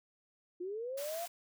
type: linear sweep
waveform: sine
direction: up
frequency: 343.7 to 706 Hz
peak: -37 dBFS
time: 0.6-1.26 s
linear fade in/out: 10 ms
type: high-pass noise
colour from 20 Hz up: white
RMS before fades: -46 dBFS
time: 0.97-1.28 s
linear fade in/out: 10 ms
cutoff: 590 Hz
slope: 12 dB/octave
effects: none